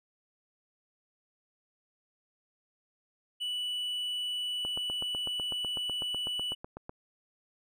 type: tone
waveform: triangle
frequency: 2960 Hz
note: F#7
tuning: in tune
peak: -30 dBFS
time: 3.4-6.55 s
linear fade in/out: 20 ms
type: click train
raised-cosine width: 1 ms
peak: -26 dBFS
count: 19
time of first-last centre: 4.65-6.894 s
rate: 8.02 Hz
effects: none